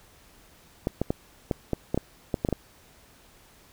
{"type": "clicks", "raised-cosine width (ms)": 2, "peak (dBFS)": -11, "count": 11, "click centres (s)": [0.871, 1.016, 1.105, 1.512, 1.733, 1.945, 1.976, 2.342, 2.449, 2.488, 2.527], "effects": ["pink hiss -56 dBFS RMS until 3.72 s"]}